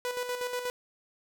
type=tone with tremolo; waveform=sawtooth; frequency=493.9 Hz; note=B4; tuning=in tune; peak=-26 dBFS; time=0.05-0.7 s; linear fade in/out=0 ms; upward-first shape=square; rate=8.3 Hz; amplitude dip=50%; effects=none